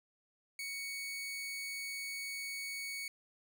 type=tone; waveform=sawtooth; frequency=2229 Hz; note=C#7; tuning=9 cents sharp; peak=-36 dBFS; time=0.59-3.08 s; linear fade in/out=2 ms; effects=none